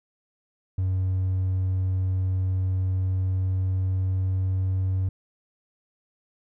triangle tone with pitch glide, 93.6 to 94.31 Hz, F#2 to F#2, +20 to +34 cents, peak -19 dBFS, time 0.78-5.09 s, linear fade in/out 5 ms, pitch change +14 cents, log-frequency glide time 2.89-4.87 s, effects tanh soft clip ceiling -16 dBFS

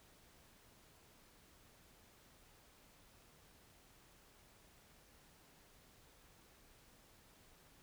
silence, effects pink hiss -66 dBFS RMS until 7.82 s

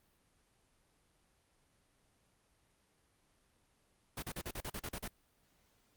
pink noise bursts, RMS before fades -41 dBFS, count 10, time 4.17-5.08 s, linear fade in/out 5 ms, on 55 ms, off 40 ms, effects pink hiss -73 dBFS RMS until 5.96 s + Opus 32 kbps

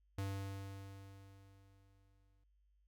square tone with exponential decay, 98 Hz, G2, in tune, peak -38 dBFS, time 0.18-2.44 s, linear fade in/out 5 ms, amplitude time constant 490 ms, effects added 50 Hz sine -70 dBFS peak until 2.87 s

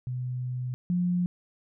sine tone pair in turn, 125.7 / 177.77 Hz, B2 / F3, +31 / +31 cents, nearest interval tritone, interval 600 cents, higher second, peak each -29 / -23 dBFS, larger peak second, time 0.07-0.74 / 0.9-1.26 s, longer first, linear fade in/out 0 ms, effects none

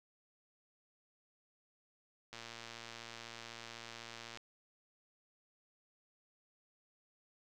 click train, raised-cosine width 0.2 ms, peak -30 dBFS, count 238, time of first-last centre 2.33-4.373 s, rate 116 Hz, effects none

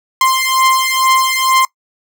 sawtooth beating tone pair, 1046.5 / 1048.7 Hz, C6 / C6, 0 / +4 cents, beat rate 2.2 Hz, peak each -10 dBFS, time 0.21-1.65 s, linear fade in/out 2 ms, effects noise-tail reverb RT60 0.1 s tail -21 dB re dry

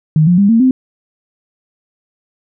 sine tone with pitch steps, 155.56 / 176.64 / 200.6 / 227.8 / 258.6 Hz, D#3 / F3 / G3 / A#3 / C4, 0 / +20 / +40 / -40 / -20 cents, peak -6 dBFS, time 0.16-0.71 s, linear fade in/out 2 ms, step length 110 ms, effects none

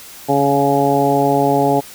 harmonic tone with a mistuned harmonic, 140.1 Hz, C#3, 19 cents sharp, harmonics 1 / 2 / 3 / 4 / 5 / 6, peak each -22 / -18 / -18 / -20 / -18 / -18 dBFS, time 0.28-1.81 s, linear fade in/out 20 ms, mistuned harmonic 1, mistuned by +22 cents, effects white hiss -37 dBFS RMS until 1.94 s

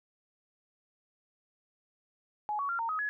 sine tone with pitch steps, 841 / 1123 / 1383 / 917 / 1264 / 1690 Hz, G#5 / C#6 / F6 / A#5 / D#6 / G#6, +22 / +22 / -17 / -29 / +27 / +30 cents, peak -30 dBFS, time 2.49-3.09 s, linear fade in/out 0 ms, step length 100 ms, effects none

